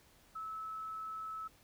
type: tone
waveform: sine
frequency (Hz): 1302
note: E6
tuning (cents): -22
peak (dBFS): -40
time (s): 0.35-1.48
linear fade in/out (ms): 10
effects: pink hiss -65 dBFS RMS until 1.63 s